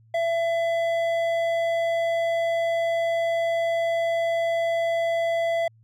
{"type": "tone with hard clipping", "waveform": "triangle", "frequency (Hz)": 670, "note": "E5", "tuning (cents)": 28, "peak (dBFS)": -23, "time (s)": [0.14, 5.68], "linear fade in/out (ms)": 5, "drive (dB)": 12, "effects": ["added 112 Hz sine -53 dBFS peak until 5.83 s"]}